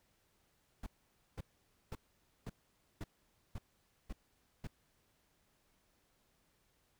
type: noise bursts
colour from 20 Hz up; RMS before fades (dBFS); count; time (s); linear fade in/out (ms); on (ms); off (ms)
brown; -42; 8; 0.83-4.672; 5; 34; 510
effects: pink hiss -75 dBFS RMS until 6.99 s